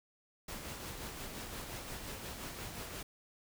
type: noise with tremolo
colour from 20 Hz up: pink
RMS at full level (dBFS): -43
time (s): 0.48-3.03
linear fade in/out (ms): 5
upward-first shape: sine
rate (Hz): 5.7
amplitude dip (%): 35
effects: none

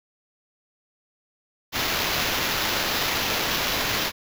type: noise with sample-and-hold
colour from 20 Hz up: blue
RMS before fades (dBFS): -25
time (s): 1.72-4.12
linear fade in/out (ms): 50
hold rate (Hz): 8820
effects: none

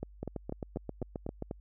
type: two click trains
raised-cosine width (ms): 2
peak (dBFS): -23 / -23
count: 7 / 10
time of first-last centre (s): 0.03-1.511 / 0.23-1.424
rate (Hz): 4.05 / 7.54
effects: added 50 Hz sine -51 dBFS peak until 1.6 s

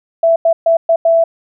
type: tone bursts at uneven times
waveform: sine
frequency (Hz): 663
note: E5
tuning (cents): +10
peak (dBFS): -7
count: 5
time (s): 0.23-0.36 / 0.45-0.53 / 0.66-0.77 / 0.89-0.96 / 1.05-1.24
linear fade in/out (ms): 5
effects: none

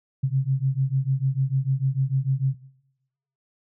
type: beating tone pair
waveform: sine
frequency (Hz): 130.81 / 137.51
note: C3 / C#3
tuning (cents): 0 / -14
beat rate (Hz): 6.7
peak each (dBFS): -23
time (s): 0.23-2.55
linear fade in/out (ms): 10
effects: noise-tail reverb RT60 0.9 s tail -19 dB re dry

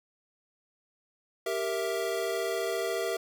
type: chord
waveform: square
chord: E diminished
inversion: first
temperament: equal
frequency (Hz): 392 / 466.2 / 659.3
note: G4 / Bb4 / E5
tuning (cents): 0 / 0 / 0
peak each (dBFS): -34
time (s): 1.46-3.17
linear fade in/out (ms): 5
effects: none

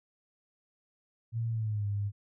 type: tone with pitch glide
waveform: sine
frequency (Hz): 114.9 to 101.77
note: A#2 to G#2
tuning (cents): -25 to -35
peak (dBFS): -29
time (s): 1.32-2.12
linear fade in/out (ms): 50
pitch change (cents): -210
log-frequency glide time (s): 1.49-1.86
effects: none

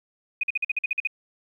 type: tone bursts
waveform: sine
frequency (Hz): 2489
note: D#7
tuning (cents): 0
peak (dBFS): -21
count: 10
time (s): 0.41-1.073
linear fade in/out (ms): 5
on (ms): 24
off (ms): 47
effects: 10-bit

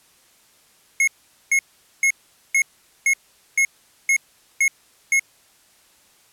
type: tone bursts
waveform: square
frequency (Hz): 2168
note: C#7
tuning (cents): -39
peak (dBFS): -15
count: 9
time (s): 1-5.195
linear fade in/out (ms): 2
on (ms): 75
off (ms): 440
effects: white hiss -56 dBFS RMS until 6.32 s + low-pass 12000 Hz 12 dB/octave

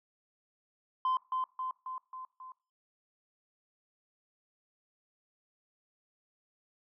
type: tone with echo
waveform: sine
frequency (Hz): 1032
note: C6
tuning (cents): -24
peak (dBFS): -25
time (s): 1.05-1.17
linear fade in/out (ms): 2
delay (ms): 270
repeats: 5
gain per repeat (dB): -4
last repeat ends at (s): 2.52
effects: noise-tail reverb RT60 0.4 s tail -22 dB re dry + tanh soft clip ceiling -25 dBFS

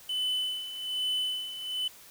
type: tone with tremolo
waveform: triangle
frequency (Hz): 3013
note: F#7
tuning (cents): +31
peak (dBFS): -25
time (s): 0.09-1.88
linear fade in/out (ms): 5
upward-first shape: sine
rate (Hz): 1.2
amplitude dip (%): 70
effects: white hiss -52 dBFS RMS until 2.1 s

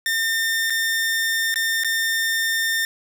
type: tone with dropouts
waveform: sawtooth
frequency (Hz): 1810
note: A6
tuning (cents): +48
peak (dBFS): -16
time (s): 0.06-2.85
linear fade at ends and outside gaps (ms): 1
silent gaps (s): 0.699-0.704 / 1.542-1.558 / 1.836-1.846
effects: none

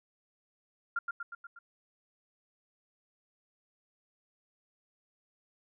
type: tone with echo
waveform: sine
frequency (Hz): 1396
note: F6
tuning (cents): -1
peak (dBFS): -28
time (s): 0.96-0.99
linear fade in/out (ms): 5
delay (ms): 120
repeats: 5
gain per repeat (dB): -4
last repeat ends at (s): 1.59
effects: none

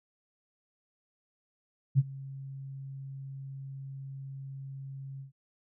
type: tone with ADSR envelope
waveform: sine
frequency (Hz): 136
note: C#3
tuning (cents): -33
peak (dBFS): -17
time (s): 1.95-5.32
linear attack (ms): 36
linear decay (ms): 37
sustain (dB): -22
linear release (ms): 120
effects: none

